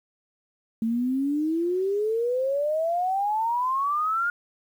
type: exponential sweep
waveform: sine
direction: up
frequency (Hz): 221.1 to 1435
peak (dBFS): -22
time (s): 0.82-4.3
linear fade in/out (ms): 2
effects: 9-bit